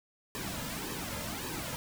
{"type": "noise with flanger", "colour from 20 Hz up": "pink", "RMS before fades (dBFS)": -38, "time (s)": [0.35, 1.76], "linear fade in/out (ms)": 0, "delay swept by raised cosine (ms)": [1.4, 2.7], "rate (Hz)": 1.8, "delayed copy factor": -0.7, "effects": []}